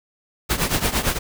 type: noise with tremolo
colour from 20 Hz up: pink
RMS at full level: -18 dBFS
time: 0.49-1.19 s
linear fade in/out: 20 ms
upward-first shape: triangle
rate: 8.8 Hz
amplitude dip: 85%
effects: none